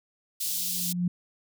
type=high-pass noise; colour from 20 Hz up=white; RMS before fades=-30 dBFS; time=0.4-0.93 s; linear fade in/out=10 ms; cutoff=3500 Hz; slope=24 dB/octave
type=tone with exponential growth; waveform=sine; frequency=177 Hz; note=F3; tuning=23 cents sharp; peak=-21 dBFS; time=0.43-1.08 s; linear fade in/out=5 ms; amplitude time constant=140 ms
effects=none